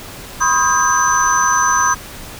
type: tone cluster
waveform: sine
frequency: 990 / 1070 / 1251 / 1600 / 6080 Hz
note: B5 / C6 / D#6 / G6 / F#8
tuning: +4 / +38 / +9 / +35 / +46 cents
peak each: -18 dBFS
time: 0.4-1.95 s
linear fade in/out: 20 ms
effects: pink hiss -33 dBFS RMS until 2.39 s